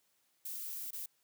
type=noise with dropouts; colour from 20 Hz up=violet; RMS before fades=-42 dBFS; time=0.45-1.06 s; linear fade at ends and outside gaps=5 ms; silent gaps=0.908-0.93 s; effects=white hiss -75 dBFS RMS until 1.23 s + high-pass 100 Hz 12 dB/octave